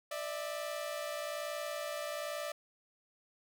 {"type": "tone pair together", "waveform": "sawtooth", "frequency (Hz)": [592, 653.1], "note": ["D5", "E5"], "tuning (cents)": [14, -16], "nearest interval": "major second", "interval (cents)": 170, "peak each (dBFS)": [-35, -38], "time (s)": [0.11, 2.52], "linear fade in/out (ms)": 5, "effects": []}